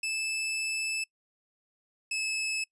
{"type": "tone pair in turn", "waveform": "sawtooth", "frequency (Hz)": [2625, 2601], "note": ["E7", "E7"], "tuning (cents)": [-8, -24], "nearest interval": "unison", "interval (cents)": 16, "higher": "first", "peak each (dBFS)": [-26, -26], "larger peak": "neither", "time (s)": [[0.03, 1.04], [2.11, 2.64]], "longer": "first", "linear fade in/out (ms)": 5, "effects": ["noise-tail reverb RT60 0.1 s tail -24 dB re dry", "resampled to 24000 Hz"]}